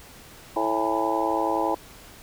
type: harmonic tone with a mistuned harmonic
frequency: 110 Hz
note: A2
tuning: in tune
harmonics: 3 / 4 / 5 / 6 / 7 / 8 / 9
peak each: -28 / -32 / -30 / -31 / -28 / -30 / -29 dBFS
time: 0.56-1.75 s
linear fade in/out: 5 ms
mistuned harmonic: 7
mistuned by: +85 cents
effects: pink hiss -47 dBFS RMS until 2.22 s